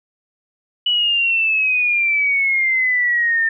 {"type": "exponential sweep", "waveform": "sine", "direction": "down", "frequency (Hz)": [2960, 1796], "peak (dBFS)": -14, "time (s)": [0.86, 3.49], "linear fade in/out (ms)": 5, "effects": []}